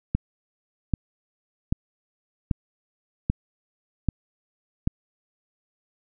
click train, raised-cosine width 5 ms, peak -9 dBFS, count 7, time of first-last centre 0.15-4.874 s, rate 1.27 Hz, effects none

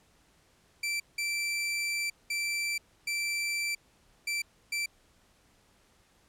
sawtooth tone bursts at uneven times, 2339 Hz, D7, 8 cents flat, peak -26 dBFS, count 6, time 0.83-1 / 1.18-2.1 / 2.3-2.78 / 3.07-3.75 / 4.27-4.42 / 4.72-4.86 s, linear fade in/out 5 ms, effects pink hiss -65 dBFS RMS until 6.28 s + low-pass 11000 Hz 12 dB/octave

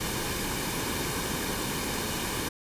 pink noise with comb filter, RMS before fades -31 dBFS, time 0-2.49 s, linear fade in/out 10 ms, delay 1.5 ms, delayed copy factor -0.5, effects resampled to 32000 Hz

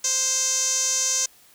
sawtooth tone with band-pass filter, 523 Hz, C5, 1 cent flat, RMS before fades -23 dBFS, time 0.04-1.26 s, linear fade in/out 5 ms, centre 6400 Hz, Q 7.8, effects white hiss -54 dBFS RMS until 1.54 s

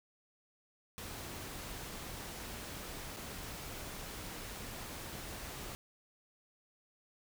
pink noise with dropouts, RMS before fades -45 dBFS, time 0.98-5.75 s, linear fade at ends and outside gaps 0 ms, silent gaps 3.163-3.169 s, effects none

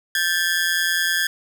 sawtooth ring-modulated tone, 1661.2 Hz, G#6, in tune, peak -12 dBFS, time 0.15-1.27 s, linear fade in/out 2 ms, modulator 85 Hz, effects none

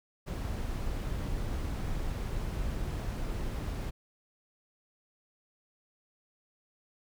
brown noise, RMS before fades -34 dBFS, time 0.26-3.91 s, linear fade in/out 20 ms, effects none

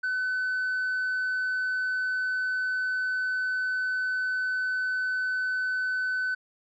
triangle tone with tanh clipping, 1510 Hz, F#6, 35 cents sharp, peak -26 dBFS, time 0.03-6.35 s, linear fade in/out 10 ms, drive 6 dB, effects none

